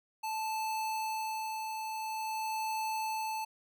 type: tone with tremolo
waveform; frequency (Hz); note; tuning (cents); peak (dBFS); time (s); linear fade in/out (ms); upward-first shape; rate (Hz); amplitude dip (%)
square; 876; A5; -8; -33; 0.23-3.45; 10; sine; 0.48; 35
effects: none